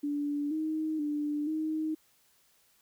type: tone with pitch steps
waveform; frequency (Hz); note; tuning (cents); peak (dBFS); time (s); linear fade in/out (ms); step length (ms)
sine; 290.1 / 313.2 / 295.5 / 313; D4 / D#4 / D4 / D#4; -21 / +11 / +11 / +10; -29; 0.03-1.95; 10; 480
effects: white hiss -67 dBFS RMS until 2.81 s